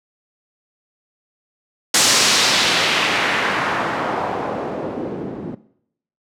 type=noise with low-pass filter sweep; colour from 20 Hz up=white; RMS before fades=-19 dBFS; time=1.94-5.55 s; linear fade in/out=5 ms; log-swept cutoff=7500 to 270 Hz; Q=1.2; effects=noise-tail reverb RT60 0.7 s tail -18 dB re dry + high-pass 150 Hz 12 dB/octave